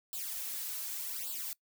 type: noise with flanger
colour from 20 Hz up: blue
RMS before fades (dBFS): -39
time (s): 0.13-1.53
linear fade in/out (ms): 0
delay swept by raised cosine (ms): 0.24 to 4.04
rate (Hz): 0.86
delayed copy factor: +0.9
effects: noise-tail reverb RT60 0.1 s tail -22 dB re dry